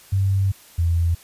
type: tone pair in turn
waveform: sine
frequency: 97.1 / 84.34 Hz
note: G2 / E2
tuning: -16 / +40 cents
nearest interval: major second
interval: 244 cents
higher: first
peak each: -16 dBFS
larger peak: neither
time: 0.12-0.52 / 0.78-1.15 s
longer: first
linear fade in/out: 10 ms
effects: white hiss -48 dBFS RMS until 1.23 s + resampled to 32000 Hz